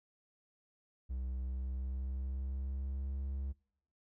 triangle tone with pitch glide, 63.8 to 67.99 Hz, C2 to C#2, -43 to -33 cents, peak -34 dBFS, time 1.09-3.53 s, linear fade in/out 20 ms, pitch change +110 cents, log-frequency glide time 1.37-3.16 s, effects noise-tail reverb RT60 0.7 s tail -24 dB re dry

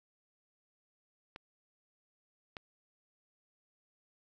clicks, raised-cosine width 0.3 ms, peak -29 / -26 dBFS, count 2, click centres 1.361 / 2.568 s, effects none

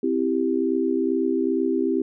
sine chord, C major, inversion none, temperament equal, 261.6 / 329.6 / 392 Hz, C4 / E4 / G4, 0 / 0 / 0 cents, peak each -24 dBFS, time 0.03-2.02 s, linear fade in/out 5 ms, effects none

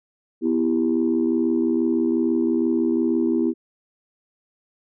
sine chord, E minor, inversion second, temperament just, 247.2 / 329.6 / 395.6 Hz, B3 / E4 / G4, +2 / 0 / +16 cents, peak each -21 / -20 / -25 dBFS, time 0.41-3.54 s, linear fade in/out 50 ms, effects tanh soft clip ceiling -10 dBFS

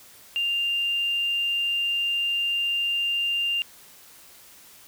triangle tone, 2794 Hz, F7, in tune, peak -19 dBFS, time 0.36-3.62 s, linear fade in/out 0 ms, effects tanh soft clip ceiling -20 dBFS + white hiss -50 dBFS RMS until 4.87 s

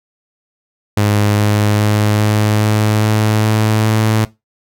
sawtooth tone with pitch steps, 103.83 / 104.61 / 105.4 / 106.2 / 107 / 107.8 / 108.61 / 109.43 Hz, G#2 / G#2 / G#2 / G#2 / A2 / A2 / A2 / A2, 0 / +13 / +26 / +39 / -48 / -35 / -22 / -9 cents, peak -7 dBFS, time 0.97-4.25 s, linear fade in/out 5 ms, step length 410 ms, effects noise-tail reverb RT60 0.2 s tail -18 dB re dry

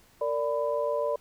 sine tone cluster, 458 / 585 / 1000 Hz, A#4 / D5 / B5, -31 / -7 / +21 cents, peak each -31 / -27 / -34 dBFS, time 0.21-1.16 s, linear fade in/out 5 ms, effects pink hiss -60 dBFS RMS until 1.2 s

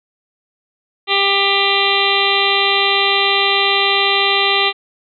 harmonic tone, 396.7 Hz, G4, 21 cents sharp, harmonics 1 / 2 / 3 / 5 / 6 / 7 / 8 / 9 / 10, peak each -21 / -21 / -21 / -21 / -21 / -21 / -21 / -21 / -21 dBFS, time 1.07-4.73 s, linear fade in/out 50 ms, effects none

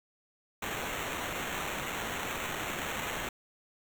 blue noise with sample-and-hold, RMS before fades -36 dBFS, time 0.62-3.29 s, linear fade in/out 5 ms, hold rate 4900 Hz, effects none

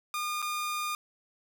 sawtooth tone with dropouts, 1215 Hz, D#6, 42 cents flat, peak -27 dBFS, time 0.14-0.95 s, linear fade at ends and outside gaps 1 ms, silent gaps 0.419-0.425 s, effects none

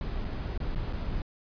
brown noise with dropouts, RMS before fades -32 dBFS, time 0.01-1.22 s, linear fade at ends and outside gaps 1 ms, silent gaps 0.245-0.249 / 0.577-0.602 / 0.749-0.758 / 0.927-0.932 s, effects resampled to 11025 Hz

